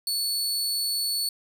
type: tone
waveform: sawtooth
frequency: 4435 Hz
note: C#8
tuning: in tune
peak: -22 dBFS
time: 0.07-1.29 s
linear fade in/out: 2 ms
effects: none